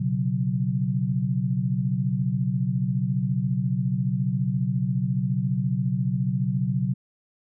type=chord; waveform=sine; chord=B suspended second; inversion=none; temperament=equal with one note detuned; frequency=124.11 / 138.59 / 185 Hz; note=B2 / C#3 / F#3; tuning=+9 / 0 / 0 cents; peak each=-26 dBFS; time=0-6.94 s; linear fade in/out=10 ms; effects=none